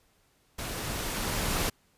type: noise with level ramp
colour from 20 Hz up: pink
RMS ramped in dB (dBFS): -36 to -28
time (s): 0.58-1.7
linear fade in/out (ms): 10
effects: pink hiss -67 dBFS RMS until 1.97 s + resampled to 32000 Hz